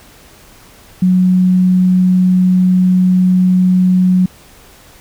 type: tone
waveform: sine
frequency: 183.4 Hz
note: F#3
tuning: 15 cents flat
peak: -7 dBFS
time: 1.02-4.26 s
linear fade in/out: 5 ms
effects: pink hiss -42 dBFS RMS until 5 s